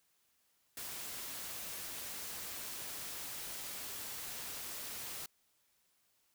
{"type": "noise", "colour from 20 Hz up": "white", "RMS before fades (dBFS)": -44, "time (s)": [0.77, 5.26], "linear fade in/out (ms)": 2, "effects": ["white hiss -75 dBFS RMS until 6.34 s"]}